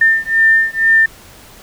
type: beating tone pair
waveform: sine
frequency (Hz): 1798 / 1800.1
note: A6 / A6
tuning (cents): +37 / +39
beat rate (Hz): 2.1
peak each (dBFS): -12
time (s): 0.01-1.06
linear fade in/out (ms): 5
effects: pink hiss -40 dBFS RMS until 1.62 s